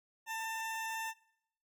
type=tone with vibrato; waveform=20% pulse; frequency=894 Hz; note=A5; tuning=27 cents sharp; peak=-32 dBFS; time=0.26-1.14 s; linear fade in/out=50 ms; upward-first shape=square; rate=20 Hz; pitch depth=10 cents each way; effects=noise-tail reverb RT60 0.8 s tail -24 dB re dry